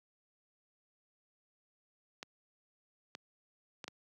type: clicks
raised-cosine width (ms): 0.2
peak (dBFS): -25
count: 4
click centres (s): 2.229 / 3.151 / 3.842 / 3.88
effects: high-pass 150 Hz 12 dB/octave